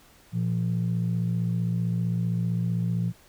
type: tone pair together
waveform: sine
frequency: 117.22 / 172.7 Hz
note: A#2 / F3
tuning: +10 / -19 cents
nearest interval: perfect fifth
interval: 671 cents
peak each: -25 dBFS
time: 0.32-3.13 s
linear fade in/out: 50 ms
effects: tanh soft clip ceiling -18 dBFS + pink hiss -56 dBFS RMS until 3.28 s